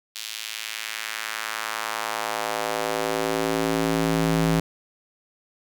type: tone with high-pass filter sweep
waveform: square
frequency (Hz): 55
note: A1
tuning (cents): 0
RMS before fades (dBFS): -26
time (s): 0.15-4.6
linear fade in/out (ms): 5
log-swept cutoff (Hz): 3600 to 150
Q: 1.3
effects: none